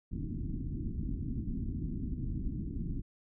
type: low-pass noise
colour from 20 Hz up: pink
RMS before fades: -36 dBFS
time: 0.11-3.02 s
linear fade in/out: 20 ms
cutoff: 310 Hz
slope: 48 dB/octave
effects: none

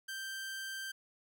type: tone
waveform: sawtooth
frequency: 1568 Hz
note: G6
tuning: in tune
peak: -36 dBFS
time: 0.08-0.92 s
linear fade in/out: 10 ms
effects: none

